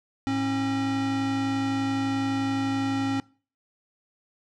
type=tone pair together; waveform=square; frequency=107.67 / 271.3 Hz; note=A2 / C#4; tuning=-37 / -37 cents; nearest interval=octave + major third; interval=1600 cents; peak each=-34 / -25 dBFS; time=0.27-3.2 s; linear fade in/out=0 ms; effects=noise-tail reverb RT60 0.4 s tail -23 dB re dry + low-pass 5000 Hz 12 dB/octave

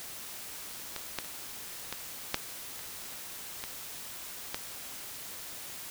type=clicks; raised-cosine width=0.2 ms; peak=-19 / -14 / -27 / -17 / -9 / -28 / -28 / -19 / -14 dBFS; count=9; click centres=0.963 / 1.187 / 1.247 / 1.926 / 2.344 / 2.792 / 3.125 / 3.639 / 4.545 s; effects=white hiss -43 dBFS RMS until 5.9 s

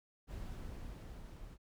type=noise with level ramp; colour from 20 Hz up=brown; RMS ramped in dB=-44 to -51 dBFS; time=0.27-1.58 s; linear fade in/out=50 ms; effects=none

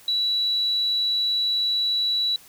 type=tone; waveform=sine; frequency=3931 Hz; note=B7; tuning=9 cents flat; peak=-20 dBFS; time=0.08-2.36 s; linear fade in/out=2 ms; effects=white hiss -50 dBFS RMS until 2.48 s

